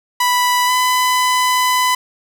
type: tone with pitch glide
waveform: sawtooth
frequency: 987.8 to 1003.9 Hz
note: B5 to B5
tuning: 0 to +28 cents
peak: -9 dBFS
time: 0.2-1.95 s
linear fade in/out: 5 ms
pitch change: +28 cents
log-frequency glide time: 0.66-0.71 s
effects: none